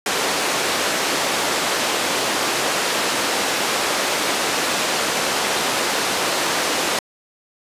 pink band-pass noise, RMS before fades -21 dBFS, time 0.06-6.99 s, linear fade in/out 2 ms, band 370 to 8400 Hz, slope 12 dB/octave, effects resampled to 32000 Hz

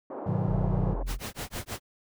pink band-pass noise, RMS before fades -37 dBFS, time 0.1-1.03 s, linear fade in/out 5 ms, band 310 to 880 Hz, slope 24 dB/octave
triangle chord, G# minor seventh, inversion none, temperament just, 103.83 / 124.59 / 155.74 / 186.89 Hz, G#2 / B2 / D#3 / F#3, 0 / +16 / +2 / +18 cents, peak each -29 dBFS, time 0.26-0.94 s, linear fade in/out 10 ms
triangle tone, 43.01 Hz, F1, 26 cents flat, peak -27 dBFS, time 0.46-1.2 s, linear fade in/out 50 ms
pink noise with tremolo, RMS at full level -34 dBFS, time 1.06-1.8 s, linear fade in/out 50 ms, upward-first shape sine, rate 6.3 Hz, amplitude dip 100%
effects none

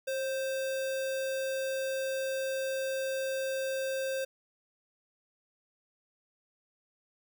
sine tone with sample-and-hold, 534 Hz, C5, 35 cents sharp, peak -30 dBFS, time 0.07-4.25 s, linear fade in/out 10 ms, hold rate 2100 Hz, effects none

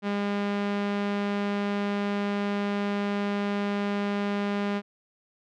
sawtooth tone with low-pass filter, 202.8 Hz, G#3, 41 cents flat, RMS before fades -28 dBFS, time 0.02-4.82 s, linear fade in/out 50 ms, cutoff 3000 Hz, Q 0.88, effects none

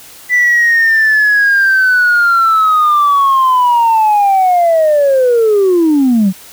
sine linear sweep, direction down, 1989 to 180 Hz, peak -5 dBFS, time 0.29-6.33 s, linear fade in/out 50 ms, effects tanh soft clip ceiling -4 dBFS + white hiss -36 dBFS RMS until 6.52 s

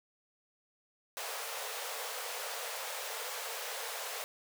pink high-pass noise, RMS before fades -40 dBFS, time 1.17-4.24 s, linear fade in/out 0 ms, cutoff 440 Hz, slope 96 dB/octave, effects none

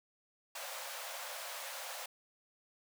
pink high-pass noise, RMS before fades -44 dBFS, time 0.55-2.06 s, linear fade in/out 5 ms, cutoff 510 Hz, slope 96 dB/octave, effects none

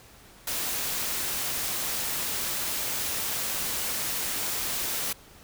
white noise, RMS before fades -30 dBFS, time 0.47-5.13 s, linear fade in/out 5 ms, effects pink hiss -52 dBFS RMS until 5.43 s

